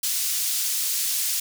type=high-pass noise; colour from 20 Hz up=pink; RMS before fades=-25 dBFS; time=0.03-1.4 s; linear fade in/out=5 ms; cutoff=5200 Hz; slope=12 dB/octave; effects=none